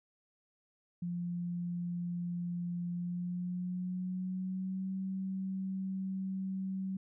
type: tone with pitch glide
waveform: sine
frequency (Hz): 174.61 to 190.41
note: F3 to F#3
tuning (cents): 0 to +50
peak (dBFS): -34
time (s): 1.02-6.97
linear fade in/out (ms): 5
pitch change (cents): +150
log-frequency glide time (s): 2.91-4.94
effects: none